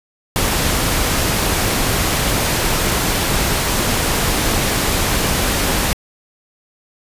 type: noise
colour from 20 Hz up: pink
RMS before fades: -17 dBFS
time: 0.36-5.93 s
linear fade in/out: 0 ms
effects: resampled to 32000 Hz